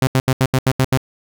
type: tone bursts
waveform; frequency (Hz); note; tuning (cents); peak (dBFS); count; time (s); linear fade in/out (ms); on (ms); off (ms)
sawtooth; 130.81; C3; 0; -8; 8; 0.02-0.974; 2; 51; 78
effects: none